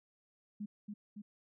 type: tone with echo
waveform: sine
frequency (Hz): 207.7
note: G#3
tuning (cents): 0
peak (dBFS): -38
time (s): 0.6-0.66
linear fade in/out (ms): 10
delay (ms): 280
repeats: 2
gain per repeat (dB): -3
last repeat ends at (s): 1.22
effects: none